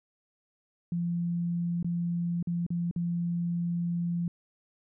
sine tone with dropouts, 172.1 Hz, F3, 25 cents flat, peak -27 dBFS, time 0.92-4.28 s, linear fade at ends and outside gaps 2 ms, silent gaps 1.828-1.845 / 2.427-2.472 / 2.665-2.704 / 2.912-2.961 s, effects none

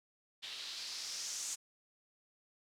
blue noise with low-pass filter sweep, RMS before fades -43 dBFS, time 0.42-1.56 s, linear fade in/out 20 ms, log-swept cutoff 3500 to 7200 Hz, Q 3, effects none

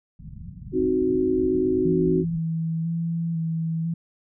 white low-pass noise, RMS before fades -38 dBFS, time 0.19-2.39 s, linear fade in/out 2 ms, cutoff 190 Hz, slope 48 dB/octave
sine chord, C diminished, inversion none, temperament equal with one note detuned, 262.5 / 311.1 / 370 Hz, C4 / Eb4 / Gb4, +6 / 0 / 0 cents, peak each -25 / -26 / -21 dBFS, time 0.72-2.25 s, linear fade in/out 50 ms
sine tone with vibrato, 164.9 Hz, E3, 1 cent sharp, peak -23 dBFS, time 1.85-3.94 s, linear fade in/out 5 ms, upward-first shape square, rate 1 Hz, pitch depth 20 cents each way
effects none

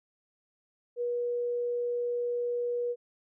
sine tone, 482.5 Hz, B4, 40 cents flat, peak -28 dBFS, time 0.96-2.96 s, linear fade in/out 50 ms, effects none

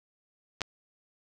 clicks, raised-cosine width 0.2 ms, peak -22 / -10 dBFS, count 2, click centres 0.608 / 0.617 s, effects none

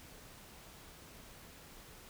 silence, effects pink hiss -55 dBFS RMS until 2.09 s

